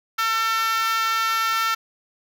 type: tone with high-pass filter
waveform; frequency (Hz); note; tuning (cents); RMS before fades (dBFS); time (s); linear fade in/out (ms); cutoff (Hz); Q
5% pulse; 449.3; A4; +36; -22; 0.18-1.75; 10; 1300; 5.1
effects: none